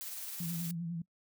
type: noise with tremolo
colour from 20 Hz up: blue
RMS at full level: -41 dBFS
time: 0.01-0.71 s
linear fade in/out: 0 ms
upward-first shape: sine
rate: 19 Hz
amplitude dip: 30%
type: tone with vibrato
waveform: sine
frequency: 169.3 Hz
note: E3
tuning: 46 cents sharp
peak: -35 dBFS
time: 0.4-1.02 s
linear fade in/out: 5 ms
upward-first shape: sine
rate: 10 Hz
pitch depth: 55 cents each way
effects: noise-tail reverb RT60 0.1 s tail -22 dB re dry